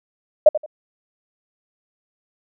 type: tone with echo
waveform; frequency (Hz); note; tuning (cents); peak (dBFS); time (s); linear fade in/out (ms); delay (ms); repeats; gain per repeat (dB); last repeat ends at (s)
sine; 609; D#5; -37; -4; 0.46-0.49; 5; 86; 2; -13; 0.662
effects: none